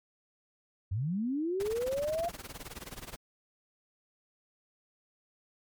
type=linear sweep; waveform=sine; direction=up; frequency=85.3 to 698.5 Hz; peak=-29 dBFS; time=0.91-2.29 s; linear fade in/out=10 ms
type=noise with tremolo; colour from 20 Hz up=pink; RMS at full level=-41 dBFS; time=1.6-3.16 s; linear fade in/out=0 ms; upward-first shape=sine; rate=19 Hz; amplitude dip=90%
effects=MP3 96 kbps